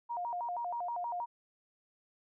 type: tone with vibrato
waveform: sine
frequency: 819 Hz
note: G#5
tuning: 24 cents flat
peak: -34 dBFS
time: 0.09-1.26 s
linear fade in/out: 20 ms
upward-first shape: square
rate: 6.3 Hz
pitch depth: 250 cents each way
effects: none